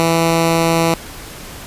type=tone; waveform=10% pulse; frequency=165.5 Hz; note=E3; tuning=7 cents sharp; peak=-4 dBFS; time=0-0.94 s; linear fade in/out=0 ms; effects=pink hiss -33 dBFS RMS until 1.66 s + resampled to 32000 Hz